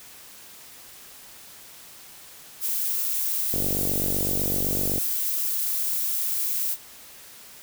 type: noise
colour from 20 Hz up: violet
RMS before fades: -26 dBFS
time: 2.6-6.77 s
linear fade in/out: 50 ms
type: click train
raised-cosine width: 2 ms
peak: -16 dBFS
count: 70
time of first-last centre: 3.54-4.981 s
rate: 47.9 Hz
effects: white hiss -46 dBFS RMS until 7.62 s